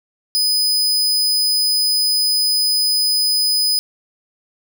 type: tone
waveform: 40% pulse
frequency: 5000 Hz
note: D#8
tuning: 8 cents sharp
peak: -13 dBFS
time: 0.35-3.79 s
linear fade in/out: 0 ms
effects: none